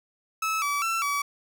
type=tone with pitch steps; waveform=30% pulse; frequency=1300 / 1149 / 1341 / 1142 Hz; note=E6 / D6 / E6 / D6; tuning=-24 / -38 / +29 / -49 cents; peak=-22 dBFS; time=0.42-1.22 s; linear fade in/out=5 ms; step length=200 ms; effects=none